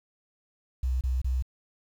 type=tone bursts; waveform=sine; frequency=63.8 Hz; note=C2; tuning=43 cents flat; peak=-23 dBFS; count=3; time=0.83-1.424 s; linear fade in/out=5 ms; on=180 ms; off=27 ms; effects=tanh soft clip ceiling -20 dBFS + 9-bit